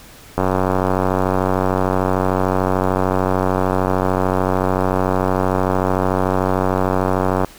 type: click train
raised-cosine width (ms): 1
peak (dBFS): -3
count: 661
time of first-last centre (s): 0.38-7.446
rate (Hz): 93.4
effects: pink hiss -42 dBFS RMS until 7.58 s